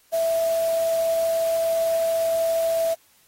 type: tone in noise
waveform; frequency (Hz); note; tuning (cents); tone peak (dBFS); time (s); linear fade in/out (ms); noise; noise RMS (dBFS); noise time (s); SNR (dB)
sine; 659.3; E5; 0; -19; 0.12-2.95; 20; white; -37; 0.12-2.95; +15
effects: white hiss -59 dBFS RMS until 3.27 s + AAC 48 kbps